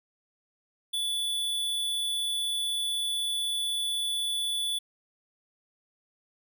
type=tone; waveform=square; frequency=3456 Hz; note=A7; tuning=32 cents flat; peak=-28 dBFS; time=0.93-4.79 s; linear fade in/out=10 ms; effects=none